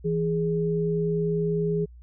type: tone pair together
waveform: sine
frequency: 164.81 / 415.3 Hz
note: E3 / G#4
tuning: 0 / 0 cents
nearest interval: octave + major third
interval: 1600 cents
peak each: -25 / -25 dBFS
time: 0.04-1.86 s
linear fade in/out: 20 ms
effects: added 60 Hz sine -44 dBFS peak until 2.02 s